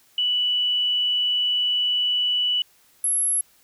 sine tone pair in turn, 2960 / 11175 Hz, F#7 / F9, 0 / 0 cents, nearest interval octave + major seventh, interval 2300 cents, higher second, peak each -19 dBFS, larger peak neither, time 0.18-2.62 / 3.04-3.41 s, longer first, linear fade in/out 2 ms, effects white hiss -58 dBFS RMS until 3.63 s

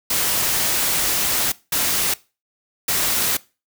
white noise bursts at uneven times, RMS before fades -20 dBFS, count 3, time 0.1-1.52 / 1.72-2.14 / 2.88-3.37 s, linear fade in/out 5 ms, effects noise-tail reverb RT60 0.3 s tail -21 dB re dry

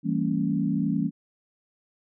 sine chord, E diminished seventh, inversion none, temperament equal with one note detuned, 164.81 / 196 / 228 / 277.2 Hz, E3 / G3 / Bb3 / Db4, 0 / 0 / -38 / 0 cents, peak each -28 dBFS, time 0.03-1.11 s, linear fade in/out 50 ms, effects none

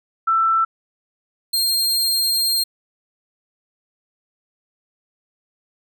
sine / sawtooth tone pair in turn, 1332 / 4203 Hz, E6 / C8, +18 / +7 cents, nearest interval octave + minor sixth, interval 1989 cents, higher second, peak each -14 dBFS, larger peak neither, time 0.27-0.65 / 1.53-2.64 s, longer second, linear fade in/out 10 ms, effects none

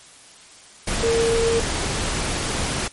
sine tone in noise, 459.6 Hz, A#4, 25 cents flat, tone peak -17 dBFS, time 1.03-1.6 s, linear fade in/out 5 ms, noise pink, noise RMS -24 dBFS, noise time 0.87-2.88 s, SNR +4 dB, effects white hiss -46 dBFS RMS until 2.92 s + MP3 48 kbps

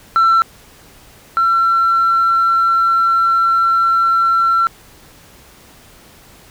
sine tone pair in turn, 1344 / 1352.6 Hz, E6 / E6, +33 / +44 cents, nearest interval unison, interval 11 cents, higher second, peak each -6 / -9 dBFS, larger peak first, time 0.16-0.42 / 1.37-4.67 s, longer second, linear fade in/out 0 ms, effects tanh soft clip ceiling -7 dBFS + pink hiss -44 dBFS RMS until 6.5 s

